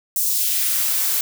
blue noise with high-pass filter sweep, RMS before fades -20 dBFS, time 0.16-1.21 s, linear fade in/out 2 ms, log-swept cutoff 7600 to 270 Hz, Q 0.97, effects none

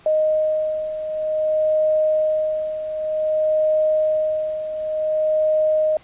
sine beating tone pair, 620 / 620.54 Hz, D#5 / D#5, -6 / -5 cents, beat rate 0.54 Hz, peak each -24 / -18 dBFS, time 0.06-5.97 s, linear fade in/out 2 ms, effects pink hiss -50 dBFS RMS until 6.03 s + resampled to 8000 Hz

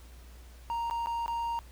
triangle tone with dropouts, 932.3 Hz, A#5, in tune, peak -28 dBFS, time 0.7-1.59 s, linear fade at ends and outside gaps 0 ms, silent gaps 0.899-0.91 / 1.06-1.07 / 1.261-1.28 s, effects added 60 Hz sine -48 dBFS peak until 1.71 s + pink hiss -58 dBFS RMS until 1.71 s

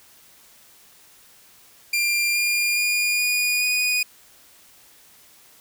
sawtooth tone with pitch steps, 2388 / 2409 / 2430 / 2451 / 2472 Hz, D7 / D7 / D#7 / D#7 / D#7, +28 / +43 / -42 / -27 / -12 cents, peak -16 dBFS, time 1.93-4.03 s, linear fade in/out 5 ms, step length 420 ms, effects white hiss -52 dBFS RMS until 5.6 s

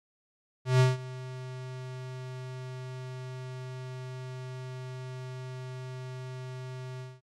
square tone with ADSR envelope, 128.4 Hz, C3, 32 cents flat, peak -18 dBFS, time 0.65-7.21 s, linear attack 150 ms, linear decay 170 ms, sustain -20 dB, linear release 210 ms, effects low-pass 7000 Hz 12 dB/octave + MP3 96 kbps

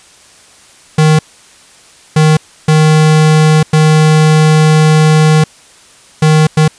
square tone bursts at uneven times, 155.4 Hz, D#3, 2 cents flat, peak -5 dBFS, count 6, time 0.98-1.19 / 2.16-2.37 / 2.68-3.63 / 3.73-5.44 / 6.22-6.47 / 6.57-6.68 s, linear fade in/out 5 ms, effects white hiss -41 dBFS RMS until 6.78 s + resampled to 22050 Hz

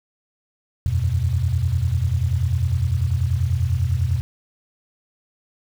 sine chord, E suspended second, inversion none, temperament equal, 82.41 / 92.5 / 123.47 Hz, E2 / F#2 / B2, 0 / 0 / 0 cents, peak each -22 dBFS, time 0.86-4.21 s, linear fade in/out 0 ms, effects 7-bit

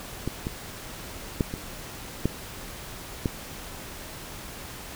clicks, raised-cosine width 3 ms, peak -14 / -16 / -9 / -18 / -9 / -11 dBFS, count 6, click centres 0.276 / 0.469 / 1.408 / 1.539 / 2.256 / 3.258 s, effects pink hiss -40 dBFS RMS until 4.95 s

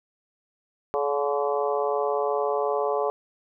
harmonic tone with a mistuned harmonic, 142.8 Hz, D3, 48 cents flat, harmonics 3 / 4 / 5 / 6 / 7 / 8, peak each -26 / -28 / -30 / -32 / -33 / -34 dBFS, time 0.94-3.1 s, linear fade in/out 0 ms, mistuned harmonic 7, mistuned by +44 cents, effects none

